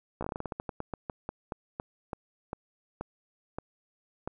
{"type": "slowing click train", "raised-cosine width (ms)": 1, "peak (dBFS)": -20, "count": 23, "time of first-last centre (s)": [0.21, 4.275], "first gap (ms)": 15, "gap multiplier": 1.2, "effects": []}